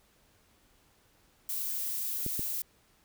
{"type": "noise", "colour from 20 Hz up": "violet", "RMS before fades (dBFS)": -34, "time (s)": [1.49, 2.62], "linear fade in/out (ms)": 2}
{"type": "clicks", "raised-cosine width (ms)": 3, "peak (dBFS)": [-23, -24], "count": 2, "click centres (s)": [2.264, 2.394]}
{"effects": ["pink hiss -66 dBFS RMS until 3.04 s"]}